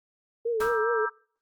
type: tone with vibrato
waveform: sine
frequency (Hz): 452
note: A4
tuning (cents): +47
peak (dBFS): -24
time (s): 0.45-1.06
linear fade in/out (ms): 10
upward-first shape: triangle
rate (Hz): 4.9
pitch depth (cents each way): 100
type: noise with exponential decay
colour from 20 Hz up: pink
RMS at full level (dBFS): -34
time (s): 0.6-0.87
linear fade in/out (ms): 5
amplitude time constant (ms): 57
type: chord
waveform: sine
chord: E half-diminished seventh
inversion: second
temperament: just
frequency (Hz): 949.3 / 1186.7 / 1318.5 / 1582.2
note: Bb5 / D6 / E6 / G6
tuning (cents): +31 / +18 / 0 / +16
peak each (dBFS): -33 / -35 / -31 / -31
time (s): 0.6-1.1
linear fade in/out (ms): 20
effects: noise-tail reverb RT60 0.5 s tail -25 dB re dry + Opus 32 kbps